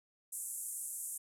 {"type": "band-pass noise", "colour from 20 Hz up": "pink", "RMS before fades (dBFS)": -42, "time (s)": [0.32, 1.18], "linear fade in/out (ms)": 10, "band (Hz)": [7700, 12000], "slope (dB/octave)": 48, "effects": []}